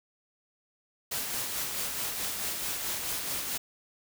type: noise with tremolo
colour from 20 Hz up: white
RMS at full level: -32 dBFS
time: 1.11-3.58 s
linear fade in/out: 10 ms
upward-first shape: sine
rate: 4.6 Hz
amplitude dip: 35%
effects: none